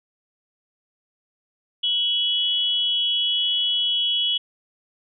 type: tone pair together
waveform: sine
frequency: 2968 / 3331 Hz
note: F#7 / G#7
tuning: +5 / +4 cents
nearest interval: major second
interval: 199 cents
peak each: -22 dBFS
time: 1.83-4.38 s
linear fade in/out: 10 ms
effects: none